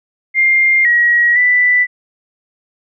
sine tone with pitch steps, 2110 / 1905 / 1981 Hz, C7 / A#6 / B6, +14 / +37 / +5 cents, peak -8 dBFS, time 0.34-1.87 s, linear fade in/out 50 ms, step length 510 ms, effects none

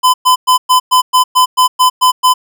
square tone bursts, 1014 Hz, B5, 45 cents sharp, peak -6 dBFS, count 11, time 0.03-2.34 s, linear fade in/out 20 ms, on 110 ms, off 110 ms, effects none

